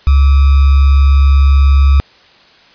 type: tone with sample-and-hold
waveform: sine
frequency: 69.3 Hz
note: C#2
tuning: in tune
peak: -4 dBFS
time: 0.07-2 s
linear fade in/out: 0 ms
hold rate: 1225 Hz
effects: white hiss -44 dBFS RMS until 2.74 s + resampled to 11025 Hz